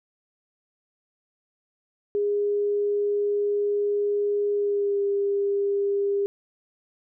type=tone with pitch glide; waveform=sine; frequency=410 to 401.3 Hz; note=G#4 to G4; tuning=-22 to +41 cents; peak=-21 dBFS; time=2.15-6.26 s; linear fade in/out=0 ms; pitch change=-37 cents; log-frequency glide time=4.53-5.01 s; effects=none